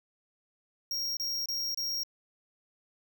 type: tone bursts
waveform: square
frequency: 5588 Hz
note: F8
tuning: in tune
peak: -31 dBFS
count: 4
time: 0.91-2.034 s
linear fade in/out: 2 ms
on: 260 ms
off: 28 ms
effects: none